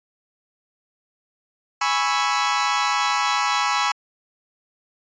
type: chord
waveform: sawtooth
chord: C# minor seventh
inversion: second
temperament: equal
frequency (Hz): 830.6 / 987.8 / 1108.7 / 1318.5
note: G#5 / B5 / C#6 / E6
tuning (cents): 0 / 0 / 0 / 0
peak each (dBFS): -21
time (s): 1.81-3.92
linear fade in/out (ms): 5
effects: resampled to 16000 Hz